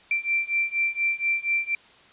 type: beating tone pair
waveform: sine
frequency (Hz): 2349 / 2353.2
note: D7 / D7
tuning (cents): 0 / +3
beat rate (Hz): 4.2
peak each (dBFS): -26 / -25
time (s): 0.11-1.75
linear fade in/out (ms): 2
effects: white hiss -53 dBFS RMS until 2.12 s + resampled to 8000 Hz